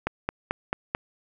click train, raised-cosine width 0.5 ms, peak -10 dBFS, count 5, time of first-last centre 0.07-0.949 s, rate 4.55 Hz, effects none

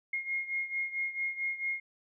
sine beating tone pair, 2143 / 2147.5 Hz, C7 / C7, +41 / +44 cents, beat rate 4.5 Hz, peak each -33 / -37 dBFS, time 0.13-1.8 s, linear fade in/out 5 ms, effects none

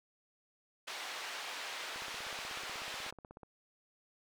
white band-pass noise, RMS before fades -43 dBFS, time 0.87-3.11 s, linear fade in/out 10 ms, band 580 to 3500 Hz, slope 12 dB/octave
click train, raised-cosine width 1 ms, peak -36 dBFS, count 25, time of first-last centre 1.96-3.432 s, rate 16.3 Hz
effects none

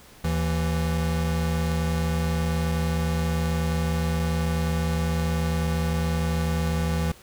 square tone pair together, 77.86 / 165.2 Hz, D#2 / E3, +2 / +4 cents, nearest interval octave + minor second, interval 1302 cents, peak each -26 dBFS, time 0.24-7.12 s, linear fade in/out 5 ms, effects pink hiss -50 dBFS RMS until 7.22 s

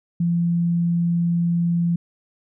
sine tone, 171 Hz, F3, 36 cents flat, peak -17 dBFS, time 0.2-1.96 s, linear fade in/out 5 ms, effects none

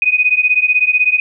sine beating tone pair, 2486 / 2502 Hz, D#7 / D#7, -2 / +9 cents, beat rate 16 Hz, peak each -13 dBFS, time 0.02-1.2 s, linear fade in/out 2 ms, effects none

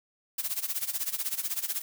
blue noise with tremolo, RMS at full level -29 dBFS, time 0.38-1.82 s, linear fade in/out 5 ms, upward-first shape sine, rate 16 Hz, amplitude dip 85%, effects none

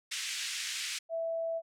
pink band-pass noise, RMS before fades -37 dBFS, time 0.11-0.99 s, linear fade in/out 10 ms, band 2000 to 8600 Hz, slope 24 dB/octave
sine tone, 659.3 Hz, E5, in tune, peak -31 dBFS, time 1.09-1.62 s, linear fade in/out 50 ms
effects none

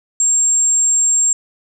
sine tone, 7459 Hz, A#8, in tune, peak -11 dBFS, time 0.2-1.33 s, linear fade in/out 2 ms, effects none

